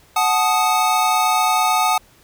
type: chord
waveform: square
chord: D# diminished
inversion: first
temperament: equal with one note detuned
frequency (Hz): 740 / 868.9 / 1244.5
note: F#5 / A5 / D#6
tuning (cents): 0 / -22 / 0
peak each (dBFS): -20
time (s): 0.16-1.98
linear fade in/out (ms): 5
effects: pink hiss -52 dBFS RMS until 2.23 s